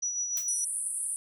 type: tone with tremolo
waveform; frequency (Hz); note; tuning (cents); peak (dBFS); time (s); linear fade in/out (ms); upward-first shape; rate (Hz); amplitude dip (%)
sine; 5870; F#8; -15; -27; 0.02-0.65; 10; sine; 6.7; 45
type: noise with exponential decay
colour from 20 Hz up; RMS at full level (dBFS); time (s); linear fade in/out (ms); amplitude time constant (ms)
blue; -33; 0.37-0.52; 2; 31
type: band-pass noise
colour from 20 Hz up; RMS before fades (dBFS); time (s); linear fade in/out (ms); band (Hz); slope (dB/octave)
pink; -33; 0.48-1.16; 0; 9100 to 10000; 96
effects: none